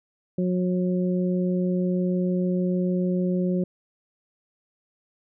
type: harmonic tone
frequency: 181.3 Hz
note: F#3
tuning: 35 cents flat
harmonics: 1 / 2 / 3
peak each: -22 / -28 / -32 dBFS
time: 0.38-3.64 s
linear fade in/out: 5 ms
effects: none

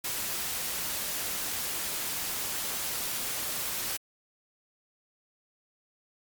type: noise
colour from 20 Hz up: white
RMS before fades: -33 dBFS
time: 0.04-3.97 s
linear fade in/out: 5 ms
effects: Opus 48 kbps

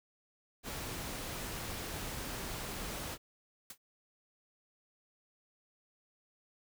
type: noise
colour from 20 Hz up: pink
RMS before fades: -41 dBFS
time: 0.63-3.18 s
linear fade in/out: 50 ms
type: noise with exponential decay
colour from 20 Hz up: white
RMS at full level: -41 dBFS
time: 3.7-3.78 s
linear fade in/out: 5 ms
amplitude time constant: 17 ms
effects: none

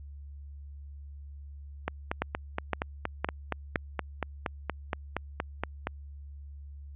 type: two click trains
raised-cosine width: 0.5 ms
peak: -12 / -14 dBFS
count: 4 / 18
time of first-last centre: 2.22-3.758 / 1.88-5.871 s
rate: 1.95 / 4.26 Hz
effects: added 71 Hz sine -42 dBFS peak until 6.95 s + resampled to 8000 Hz

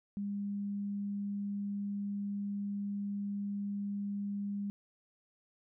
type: tone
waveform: sine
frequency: 201.9 Hz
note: G#3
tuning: 49 cents flat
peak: -34 dBFS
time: 0.17-4.7 s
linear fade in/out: 0 ms
effects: none

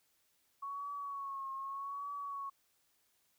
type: tone with vibrato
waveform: sine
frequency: 1108.7 Hz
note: C#6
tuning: in tune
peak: -39 dBFS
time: 0.62-2.5 s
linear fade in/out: 10 ms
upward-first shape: triangle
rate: 0.83 Hz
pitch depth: 55 cents each way
effects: white hiss -75 dBFS RMS until 3.38 s

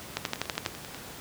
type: two click trains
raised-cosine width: 0.2 ms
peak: -10 / -22 dBFS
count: 7 / 8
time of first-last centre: 0.17-0.662 / 0.26-0.946 s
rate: 12.2 / 10.2 Hz
effects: pink hiss -43 dBFS RMS until 1.2 s + high-pass 80 Hz 12 dB/octave

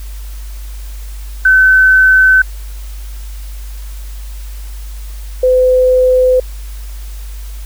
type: tone pair in turn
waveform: sine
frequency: 1524 / 508.6 Hz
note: G6 / C5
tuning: -49 / -49 cents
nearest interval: octave + perfect fifth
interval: 1900 cents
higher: first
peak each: -4 / -6 dBFS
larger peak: first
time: 1.45-2.42 / 5.43-6.4 s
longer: neither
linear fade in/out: 5 ms
effects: added 50 Hz sine -23 dBFS peak until 7.65 s + white hiss -39 dBFS RMS until 7.65 s

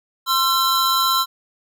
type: tone cluster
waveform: square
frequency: 1050 / 1354 / 3962 Hz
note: C6 / E6 / B7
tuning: +6 / +46 / +5 cents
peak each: -21 dBFS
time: 0.26-1.26 s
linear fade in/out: 50 ms
effects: none

